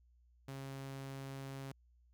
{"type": "tone", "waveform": "sawtooth", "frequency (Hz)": 135.8, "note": "C#3", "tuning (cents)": -35, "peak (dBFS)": -40, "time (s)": [0.48, 1.72], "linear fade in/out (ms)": 5, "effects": ["added 60 Hz sine -65 dBFS peak until 2.13 s"]}